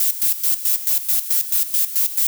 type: noise with tremolo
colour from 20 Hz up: violet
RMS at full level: -17 dBFS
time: 0-2.27 s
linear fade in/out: 2 ms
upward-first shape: square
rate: 4.6 Hz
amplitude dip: 75%
effects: none